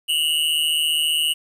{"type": "tone with amplitude modulation", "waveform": "square", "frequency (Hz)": 2887, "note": "F#7", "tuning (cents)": -43, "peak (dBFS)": -15, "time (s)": [0.08, 1.34], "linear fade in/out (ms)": 20, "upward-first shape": "sine", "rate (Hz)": 155, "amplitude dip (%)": 80, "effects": ["9-bit"]}